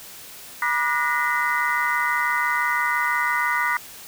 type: tone cluster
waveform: sine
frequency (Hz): 967 / 1196 / 1460 / 1872 / 2018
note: B5 / D6 / F#6 / A#6 / B6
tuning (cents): -37 / +31 / -24 / +7 / +37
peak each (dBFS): -26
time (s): 0.62-3.77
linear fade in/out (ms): 2
effects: white hiss -41 dBFS RMS until 4.07 s